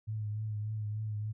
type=tone with vibrato; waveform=sine; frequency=106.9 Hz; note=A2; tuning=49 cents flat; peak=-33 dBFS; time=0.07-1.33 s; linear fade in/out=20 ms; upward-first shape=triangle; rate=3.4 Hz; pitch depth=42 cents each way; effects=none